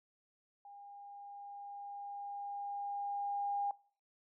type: tone with level ramp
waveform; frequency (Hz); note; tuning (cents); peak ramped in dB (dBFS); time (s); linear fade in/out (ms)
sine; 808; G#5; -48; -51 to -32; 0.65-3.71; 2
effects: noise-tail reverb RT60 0.5 s tail -23 dB re dry